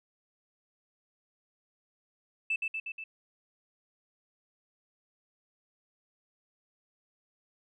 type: tone with echo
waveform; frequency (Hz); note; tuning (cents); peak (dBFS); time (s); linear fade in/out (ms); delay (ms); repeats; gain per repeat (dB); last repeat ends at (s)
sine; 2637; E7; 0; -26; 2.5-2.56; 5; 120; 4; -3; 3.04
effects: tanh soft clip ceiling -22 dBFS

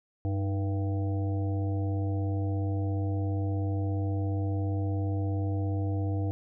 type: harmonic tone with a mistuned harmonic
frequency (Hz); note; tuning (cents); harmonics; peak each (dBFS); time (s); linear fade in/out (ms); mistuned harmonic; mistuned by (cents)
97.1; G2; -16; 1 / 3 / 5 / 7 / 8; -27 / -35 / -41 / -43 / -47; 0.25-6.31; 0; 3; +86
effects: none

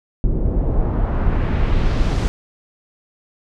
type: noise with low-pass filter sweep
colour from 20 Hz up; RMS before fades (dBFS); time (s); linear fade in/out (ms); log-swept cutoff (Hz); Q
brown; -17; 0.24-2.28; 0; 360 to 7400; 1
effects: none

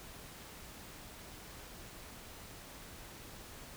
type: silence
effects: pink hiss -51 dBFS RMS until 3.76 s

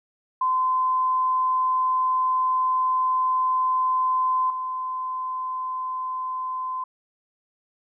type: tone with level steps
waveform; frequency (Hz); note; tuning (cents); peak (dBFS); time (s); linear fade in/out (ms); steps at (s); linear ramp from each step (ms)
sine; 1028; C6; -31; -19 / -26; 0.41-6.84; 5; 4.5; 2
effects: none

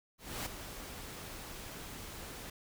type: noise with ADSR envelope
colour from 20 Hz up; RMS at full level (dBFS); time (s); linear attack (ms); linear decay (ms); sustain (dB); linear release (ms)
pink; -37; 0.18-2.5; 280; 8; -9; 4
effects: none

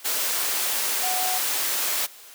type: tone in noise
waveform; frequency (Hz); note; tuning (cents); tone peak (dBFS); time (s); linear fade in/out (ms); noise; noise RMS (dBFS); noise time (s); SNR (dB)
sine; 740; F#5; 0; -27; 1.02-1.39; 20; white; -25; 0.04-2.07; -5
effects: white hiss -46 dBFS RMS until 2.34 s + high-pass 400 Hz 12 dB/octave

